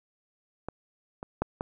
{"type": "clicks", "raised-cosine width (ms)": 1, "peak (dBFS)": [-20, -23, -12, -17], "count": 4, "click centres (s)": [0.686, 1.229, 1.42, 1.609], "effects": []}